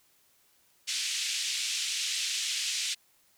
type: band-pass noise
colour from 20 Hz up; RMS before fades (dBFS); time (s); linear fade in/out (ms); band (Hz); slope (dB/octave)
pink; -32; 0.87-2.95; 20; 2600 to 7900; 24
effects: white hiss -66 dBFS RMS until 3.37 s